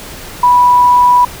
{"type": "tone", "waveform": "sine", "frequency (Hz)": 983, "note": "B5", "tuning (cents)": -8, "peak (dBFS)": -4, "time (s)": [0.43, 1.25], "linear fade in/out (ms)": 5, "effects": ["pink hiss -29 dBFS RMS until 1.4 s"]}